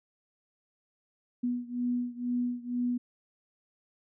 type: beating tone pair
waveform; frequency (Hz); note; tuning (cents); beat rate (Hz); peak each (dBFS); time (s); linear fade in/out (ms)
sine; 243.8 / 245.9; B3 / B3; -22 / -7; 2.1; -31 / -33; 1.43-2.98; 10
effects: none